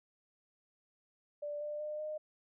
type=tone with pitch steps; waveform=sine; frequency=587.3 / 595.5 / 603.8 / 612.2 Hz; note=D5 / D5 / D5 / D#5; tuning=0 / +24 / +48 / -28 cents; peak=-37 dBFS; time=1.42-2.18 s; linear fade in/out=10 ms; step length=190 ms; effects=none